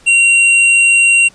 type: tone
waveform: square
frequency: 2753 Hz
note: F7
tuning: 25 cents flat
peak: -7 dBFS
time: 0.06-1.29 s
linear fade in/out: 20 ms
effects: pink hiss -45 dBFS RMS until 1.34 s + resampled to 22050 Hz